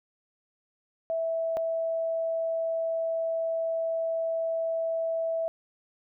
sine tone pair in turn, 656 / 656 Hz, E5 / E5, -9 / -9 cents, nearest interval unison, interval 0 cents, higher neither, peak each -26 dBFS, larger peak neither, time 1.1-1.57 / 1.57-5.48 s, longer second, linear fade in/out 0 ms, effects none

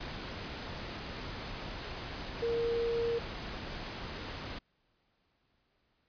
sine tone in noise, 466.2 Hz, A#4, in tune, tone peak -29 dBFS, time 2.42-3.19 s, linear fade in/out 10 ms, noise pink, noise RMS -41 dBFS, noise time 0-4.59 s, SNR +9 dB, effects pink hiss -75 dBFS RMS until 6.08 s + resampled to 11025 Hz

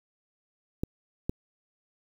clicks, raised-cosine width 3 ms, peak -15 dBFS, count 2, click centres 0.835 / 1.295 s, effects 8-bit

